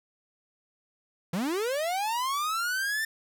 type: linear sweep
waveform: 45% pulse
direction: up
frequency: 158 to 1800 Hz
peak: -27 dBFS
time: 1.33-3.05 s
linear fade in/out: 5 ms
effects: none